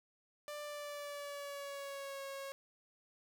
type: tone with pitch glide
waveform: sawtooth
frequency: 591 to 548.2 Hz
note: D5 to C#5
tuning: +11 to -19 cents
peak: -39 dBFS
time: 0.48-2.52 s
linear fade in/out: 0 ms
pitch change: -130 cents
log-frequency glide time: 0.62-2.23 s
effects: none